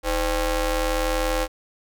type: ring-modulated tone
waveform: sawtooth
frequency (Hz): 277.2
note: C#4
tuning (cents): 0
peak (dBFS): -14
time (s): 0.03-1.48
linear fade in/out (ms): 50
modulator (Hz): 237
effects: none